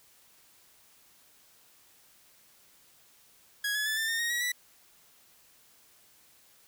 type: tone with pitch steps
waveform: sawtooth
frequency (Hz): 1661.2 / 1701 / 1741.8 / 1783.5 / 1826.3 / 1870 / 1914.8 / 1960.7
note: G#6 / G#6 / A6 / A6 / A#6 / A#6 / A#6 / B6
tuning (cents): 0 / +41 / -18 / +23 / -36 / +5 / +46 / -13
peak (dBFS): -25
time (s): 3.64-4.52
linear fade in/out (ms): 5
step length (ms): 110
effects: white hiss -61 dBFS RMS until 6.67 s